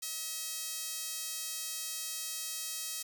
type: tone with high-pass filter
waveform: sawtooth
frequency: 640 Hz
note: D#5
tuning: 49 cents sharp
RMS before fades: -39 dBFS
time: 0.02-3.03 s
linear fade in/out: 10 ms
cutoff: 5500 Hz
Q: 0.82
effects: 10-bit